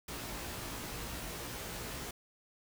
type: noise with comb filter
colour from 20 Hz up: pink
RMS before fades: -42 dBFS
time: 0.08-2.11 s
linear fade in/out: 5 ms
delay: 17 ms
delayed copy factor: +0.75
effects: none